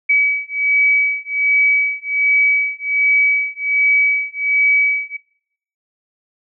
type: beating tone pair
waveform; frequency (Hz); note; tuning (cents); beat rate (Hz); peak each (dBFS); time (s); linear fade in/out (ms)
sine; 2278 / 2279.3; C#7 / C#7; +47 / +48; 1.3; -16; 0.09-5.17; 10
effects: noise-tail reverb RT60 0.7 s tail -22 dB re dry